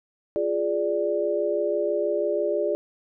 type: chord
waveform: sine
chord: D diminished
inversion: first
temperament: equal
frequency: 349.2 / 415.3 / 587.3 Hz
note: F4 / Ab4 / D5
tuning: 0 / 0 / 0 cents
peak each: -28 / -26 / -25 dBFS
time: 0.36-2.75 s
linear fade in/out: 0 ms
effects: none